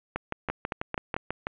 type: two click trains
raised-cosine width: 0.5 ms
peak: -14 / -14 dBFS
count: 9 / 4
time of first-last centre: 0.16-1.469 / 0.5-1.165 s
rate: 6.11 / 4.51 Hz
effects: resampled to 8000 Hz + 9-bit